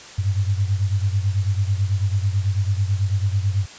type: beating tone pair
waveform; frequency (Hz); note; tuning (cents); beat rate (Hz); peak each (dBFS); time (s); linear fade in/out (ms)
sine; 96.3 / 105.4; G2 / G#2; -30 / +26; 9.1; -19 / -23; 0.18-3.66; 10
effects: white hiss -40 dBFS RMS until 3.78 s + resampled to 16000 Hz